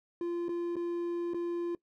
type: tone with dropouts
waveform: triangle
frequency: 345 Hz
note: F4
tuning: 21 cents flat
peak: -29 dBFS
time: 0.21-1.75 s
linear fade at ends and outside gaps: 2 ms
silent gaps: 0.484-0.491 / 0.757-0.765 / 1.336-1.344 s
effects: noise-tail reverb RT60 0.1 s tail -21 dB re dry